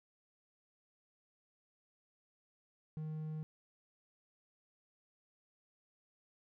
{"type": "tone", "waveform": "triangle", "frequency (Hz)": 155.56, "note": "D#3", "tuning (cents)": 0, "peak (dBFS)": -37, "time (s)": [2.97, 3.43], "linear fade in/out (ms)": 0, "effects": []}